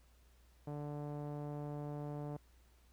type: tone with low-pass filter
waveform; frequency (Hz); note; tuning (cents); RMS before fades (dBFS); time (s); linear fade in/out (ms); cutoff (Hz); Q
sawtooth; 146.83; D3; 0; -43; 0.67-2.37; 5; 740; 1.4
effects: added 60 Hz sine -64 dBFS peak until 2.92 s + pink hiss -72 dBFS RMS until 2.92 s